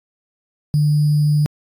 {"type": "tone with sample-and-hold", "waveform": "sine", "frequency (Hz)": 149, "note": "D3", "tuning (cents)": 25, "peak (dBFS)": -12, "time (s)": [0.74, 1.46], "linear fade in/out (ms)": 0, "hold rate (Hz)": 4900, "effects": ["AAC 64 kbps"]}